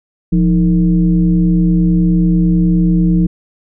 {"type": "tone with frequency modulation", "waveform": "sine", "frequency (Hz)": 174.61, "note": "F3", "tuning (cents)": 0, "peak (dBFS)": -8, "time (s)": [0.32, 3.27], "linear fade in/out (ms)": 10, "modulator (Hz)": 140, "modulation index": 0.76, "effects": []}